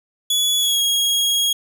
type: tone with pitch glide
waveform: sawtooth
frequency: 3400 to 3292 Hz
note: G#7 to G#7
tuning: +40 to -16 cents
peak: -13 dBFS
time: 0.3-1.53 s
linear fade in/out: 5 ms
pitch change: -56 cents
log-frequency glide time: 0.59-0.81 s
effects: none

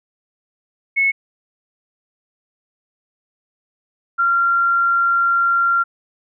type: tone pair in turn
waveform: sine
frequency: 2195 / 1379.9 Hz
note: C#7 / F6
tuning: -18 / -21 cents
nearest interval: minor sixth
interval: 803 cents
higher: first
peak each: -13 / -13 dBFS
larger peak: neither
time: 0.96-1.12 / 4.18-5.84 s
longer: second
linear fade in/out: 20 ms
effects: none

